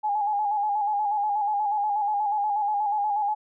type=tone with vibrato; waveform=sine; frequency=830.6 Hz; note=G#5; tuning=in tune; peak=-22 dBFS; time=0.03-3.35 s; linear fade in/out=20 ms; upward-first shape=square; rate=8.3 Hz; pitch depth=44 cents each way; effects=none